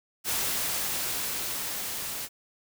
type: noise with level ramp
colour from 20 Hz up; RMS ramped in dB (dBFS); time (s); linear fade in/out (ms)
white; -28 to -35; 0.24-2.29; 50
effects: none